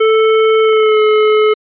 square tone with pitch glide, 440 to 428.7 Hz, A4 to A4, 0 to -45 cents, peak -8 dBFS, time 0-1.54 s, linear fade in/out 10 ms, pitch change -45 cents, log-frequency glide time 0.62-1.01 s, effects resampled to 8000 Hz

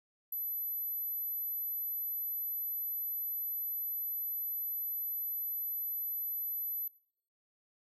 sine tone, 11990 Hz, F#9, 22 cents sharp, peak -34 dBFS, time 0.32-6.88 s, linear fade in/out 5 ms, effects noise-tail reverb RT60 0.6 s tail -23 dB re dry

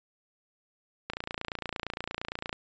click train, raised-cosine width 0.3 ms, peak -17 dBFS, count 42, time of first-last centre 1.1-2.529 s, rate 28.7 Hz, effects resampled to 16000 Hz

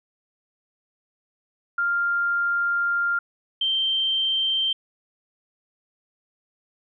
sine tone pair in turn, 1396.9 / 3136 Hz, F6 / G7, 0 / 0 cents, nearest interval octave + major second, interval 1400 cents, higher second, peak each -20 dBFS, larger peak neither, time 1.78-3.19 / 3.61-4.73 s, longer first, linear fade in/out 5 ms, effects none

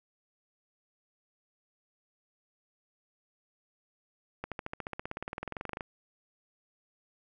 accelerating click train, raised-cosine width 0.5 ms, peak -21 dBFS, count 26, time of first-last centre 4.44-5.808 s, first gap 77 ms, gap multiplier 0.97, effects none

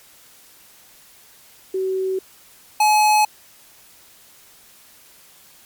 sine / square tone pair in turn, 378.5 / 849.7 Hz, F#4 / G#5, +39 / +39 cents, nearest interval octave + major second, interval 1400 cents, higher second, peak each -19 / -13 dBFS, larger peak second, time 1.74-2.19 / 2.8-3.25 s, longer neither, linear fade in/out 5 ms, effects white hiss -49 dBFS RMS until 5.65 s + MP3 96 kbps

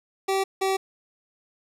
25% pulse tone pair in turn, 386.5 / 384.3 Hz, G4 / G4, -24 / -34 cents, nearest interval unison, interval 10 cents, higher first, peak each -18 dBFS, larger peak neither, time 0.28-0.44 / 0.61-0.77 s, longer neither, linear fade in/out 10 ms, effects low-pass 12000 Hz 12 dB/octave + 9-bit

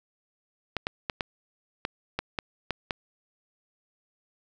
clicks, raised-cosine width 0.3 ms, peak -12 dBFS, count 9, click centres 0.767 / 0.869 / 1.098 / 1.208 / 1.851 / 2.19 / 2.388 / 2.707 / 2.908 s, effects none

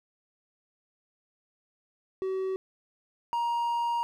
triangle tone pair in turn, 379.5 / 942 Hz, F#4 / A#5, +44 / +18 cents, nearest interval octave + major third, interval 1574 cents, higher second, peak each -26 / -24 dBFS, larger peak second, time 2.22-2.56 / 3.33-4.03 s, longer second, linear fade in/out 0 ms, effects none

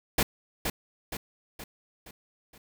pink noise with echo, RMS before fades -23 dBFS, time 0.18-0.23 s, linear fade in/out 5 ms, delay 470 ms, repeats 5, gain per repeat -6 dB, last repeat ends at 2.58 s, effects none

